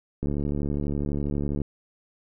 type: click train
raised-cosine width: 3 ms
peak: -16 dBFS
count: 101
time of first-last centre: 0.23-1.617 s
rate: 72.1 Hz
effects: none